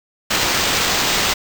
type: noise with sample-and-hold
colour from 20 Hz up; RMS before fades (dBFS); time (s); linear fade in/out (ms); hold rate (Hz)
white; -18; 0.3-1.34; 10; 11025
effects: none